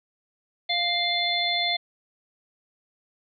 harmonic tone, 698.5 Hz, F5, in tune, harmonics 1 / 3 / 5 / 6, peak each -29 / -28 / -26 / -29 dBFS, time 0.69-1.77 s, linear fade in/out 10 ms, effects none

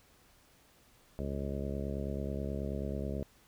harmonic tone, 69.3 Hz, C#2, in tune, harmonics 1 / 2 / 3 / 4 / 5 / 6 / 7 / 8 / 9, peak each -38 / -41 / -40 / -46 / -46 / -44 / -48 / -46 / -46 dBFS, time 1.19-3.23 s, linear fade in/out 0 ms, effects pink hiss -64 dBFS RMS until 3.47 s

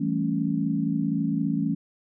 sine chord, A dominant seventh, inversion second, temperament equal, 164.81 / 196 / 220 / 277.2 Hz, E3 / G3 / A3 / C#4, 0 / 0 / 0 / 0 cents, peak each -28 / -30 / -28 / -27 dBFS, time 0-1.75 s, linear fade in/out 10 ms, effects none

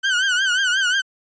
30% pulse tone with vibrato, 1515 Hz, F#6, 40 cents sharp, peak -14 dBFS, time 0.03-1.02 s, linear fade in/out 20 ms, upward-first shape triangle, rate 5.6 Hz, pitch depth 120 cents each way, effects resampled to 16000 Hz

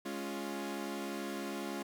sawtooth chord, Db major, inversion second, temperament equal, 207.7 / 277.2 / 349.2 Hz, Ab3 / Db4 / F4, 0 / 0 / 0 cents, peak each -38 / -38 / -38 dBFS, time 0.05-1.83 s, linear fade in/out 10 ms, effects 11-bit

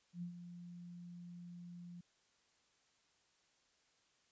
sine tone with ADSR envelope, 174.61 Hz, F3, in tune, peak -40 dBFS, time 0.13-2.01 s, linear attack 91 ms, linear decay 100 ms, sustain -9 dB, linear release 6 ms, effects white hiss -75 dBFS RMS until 4.31 s + resampled to 16000 Hz

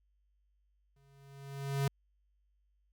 square tone with exponential growth, 138.59 Hz, C#3, in tune, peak -28 dBFS, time 0.96-1.88 s, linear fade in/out 5 ms, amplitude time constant 200 ms, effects added 50 Hz sine -70 dBFS peak until 2.92 s

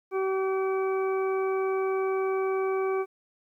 harmonic tone, 382.4 Hz, G4, 43 cents flat, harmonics 1 / 2 / 3 / 4 / 6, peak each -25 / -36 / -35 / -44 / -41 dBFS, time 0.11-3.06 s, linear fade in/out 50 ms, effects 11-bit

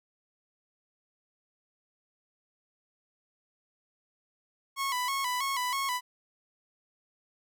sawtooth tone with vibrato, 1043 Hz, C6, 6 cents flat, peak -25 dBFS, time 4.76-6.01 s, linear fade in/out 50 ms, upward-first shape square, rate 3.1 Hz, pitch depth 84 cents each way, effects none

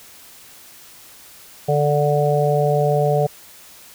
harmonic tone, 146.83 Hz, D3, in tune, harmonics 1 / 3 / 4 / 5, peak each -19 / -20 / -20 / -22 dBFS, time 1.68-3.27 s, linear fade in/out 10 ms, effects white hiss -44 dBFS RMS until 3.94 s

